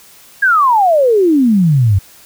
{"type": "exponential sweep", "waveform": "sine", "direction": "down", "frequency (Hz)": [1661, 91], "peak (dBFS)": -7, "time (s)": [0.42, 1.99], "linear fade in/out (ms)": 10, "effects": ["white hiss -42 dBFS RMS until 2.25 s"]}